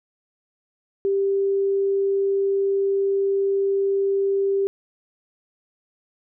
sine tone, 393.6 Hz, G4, 7 cents sharp, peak -18 dBFS, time 1.05-4.67 s, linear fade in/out 0 ms, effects none

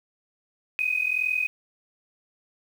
sine tone pair together, 2481 / 2523 Hz, D#7 / D#7, -6 / +23 cents, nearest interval unison, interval 29 cents, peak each -26 / -25 dBFS, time 0.79-1.47 s, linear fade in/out 0 ms, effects 8-bit

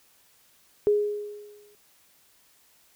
sine tone with exponential decay, 415.3 Hz, G#4, in tune, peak -16 dBFS, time 0.87-1.75 s, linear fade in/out 0 ms, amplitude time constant 190 ms, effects white hiss -61 dBFS RMS until 2.95 s

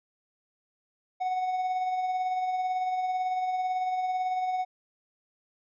triangle tone with tremolo, 740 Hz, F#5, in tune, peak -23 dBFS, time 1.2-4.65 s, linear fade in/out 20 ms, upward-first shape sine, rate 18 Hz, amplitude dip 35%, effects resampled to 16000 Hz

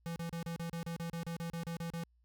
square tone bursts, 167.8 Hz, E3, 31 cents sharp, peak -38 dBFS, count 15, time 0.06-2.036 s, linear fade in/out 0 ms, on 100 ms, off 34 ms, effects added 59 Hz sine -67 dBFS peak until 2.24 s

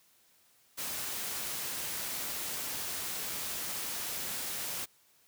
white noise, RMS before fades -37 dBFS, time 0.77-4.86 s, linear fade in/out 20 ms, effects white hiss -66 dBFS RMS until 5.27 s + high-pass 60 Hz 12 dB/octave

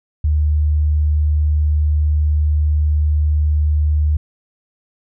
sine tone, 75.4 Hz, D2, 46 cents sharp, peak -12 dBFS, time 0.24-4.17 s, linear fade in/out 5 ms, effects none

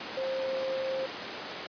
sine tone in noise, 529 Hz, C5, 19 cents sharp, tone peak -29 dBFS, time 0.17-1.06 s, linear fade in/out 5 ms, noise pink, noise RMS -37 dBFS, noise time 0-1.67 s, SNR +5 dB, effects high-pass 300 Hz 12 dB/octave + resampled to 11025 Hz

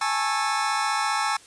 sawtooth chord, A major seventh, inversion third, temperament just, 825 / 880 / 1100 / 1320 Hz, G#5 / A5 / C#6 / E6, -12 / 0 / -14 / +2 cents, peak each -24 dBFS, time 0.01-1.37 s, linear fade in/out 5 ms, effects white hiss -50 dBFS RMS until 1.46 s + resampled to 22050 Hz

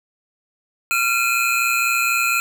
square tone cluster, 1377 / 2438 / 2562 Hz, F6 / D#7 / E7, -25 / -36 / -50 cents, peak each -22 dBFS, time 0.91-2.4 s, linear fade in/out 0 ms, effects none

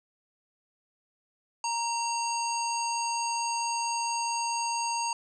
harmonic tone with a mistuned harmonic, 932.3 Hz, A#5, in tune, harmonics 1 / 3 / 5 / 7 / 9, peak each -29 / -38 / -37 / -36 / -41 dBFS, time 1.64-5.13 s, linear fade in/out 2 ms, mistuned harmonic 3, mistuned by -38 cents, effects none

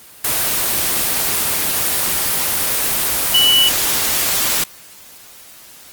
sine tone in noise, 2960 Hz, F#7, in tune, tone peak -10 dBFS, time 3.34-3.69 s, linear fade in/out 5 ms, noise white, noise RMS -17 dBFS, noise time 0.24-4.64 s, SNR +4 dB, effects white hiss -41 dBFS RMS until 5.92 s + Opus 24 kbps

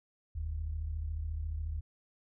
sine tone pair together, 43.65 / 77.78 Hz, F1 / D#2, 0 / 0 cents, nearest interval minor seventh, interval 1000 cents, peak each -38 / -34 dBFS, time 0.35-1.81 s, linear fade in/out 10 ms, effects tanh soft clip ceiling -27 dBFS

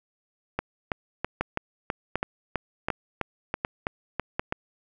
two click trains, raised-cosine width 0.5 ms, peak -10 / -11 dBFS, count 5 / 13, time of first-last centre 1.41-4.395 / 0.59-4.524 s, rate 1.34 / 3.05 Hz, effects none

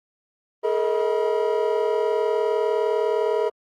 triangle tone cluster, 421.5 / 461.3 / 634 / 968 Hz, G#4 / A#4 / D#5 / B5, +26 / -18 / +32 / -35 cents, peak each -21 / -22 / -25 / -28 dBFS, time 0.63-3.5 s, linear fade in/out 20 ms, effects Opus 24 kbps

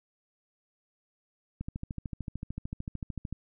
click train, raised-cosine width 5 ms, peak -23 dBFS, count 24, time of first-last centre 1.61-3.326 s, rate 13.4 Hz, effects none

